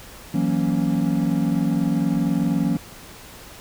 triangle chord, F# dominant seventh, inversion third, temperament equal, 164.81 / 185 / 233.1 / 277.2 Hz, E3 / F#3 / A#3 / C#4, 0 / 0 / 0 / 0 cents, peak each -22 dBFS, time 0.34-2.77 s, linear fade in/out 5 ms, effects pink hiss -42 dBFS RMS until 3.6 s

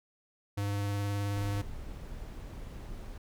square tone with vibrato, 101.2 Hz, G#2, 44 cents flat, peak -31 dBFS, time 0.57-1.62 s, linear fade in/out 10 ms, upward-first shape triangle, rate 19 Hz, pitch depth 17 cents each way
brown noise, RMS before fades -42 dBFS, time 1.36-3.18 s, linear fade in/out 5 ms
effects none

